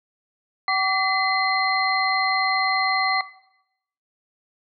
sine tone cluster, 761 / 1151 / 2031 / 4178 Hz, F#5 / D6 / B6 / C8, +48 / -35 / +48 / -3 cents, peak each -25 / -23 / -23 / -28 dBFS, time 0.68-3.21 s, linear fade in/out 2 ms, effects noise-tail reverb RT60 0.8 s tail -17 dB re dry

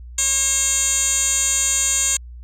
10% pulse tone with band-pass filter, 540 Hz, C#5, 45 cents flat, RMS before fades -19 dBFS, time 0.18-2.17 s, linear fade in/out 5 ms, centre 6700 Hz, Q 7.2, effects added 60 Hz sine -34 dBFS peak until 2.43 s

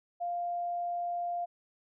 sine tone, 698.5 Hz, F5, in tune, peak -31 dBFS, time 0.2-1.46 s, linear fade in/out 20 ms, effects none

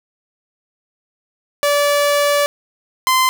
sawtooth tone pair in turn, 578 / 1034.9 Hz, D5 / C6, -28 / -19 cents, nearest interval minor seventh, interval 1009 cents, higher second, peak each -9 / -8 dBFS, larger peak second, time 1.63-2.46 / 3.07-3.29 s, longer first, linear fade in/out 0 ms, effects none

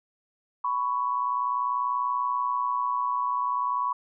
sine tone pair together, 993 / 1113.4 Hz, B5 / C#6, +9 / +7 cents, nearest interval major second, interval 198 cents, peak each -27 dBFS, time 0.64-3.93 s, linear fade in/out 5 ms, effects none

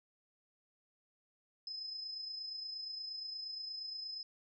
sine tone with amplitude modulation, 5100 Hz, D#8, 42 cents sharp, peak -39 dBFS, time 1.67-4.23 s, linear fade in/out 2 ms, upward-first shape sine, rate 28.5 Hz, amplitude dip 45%, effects none

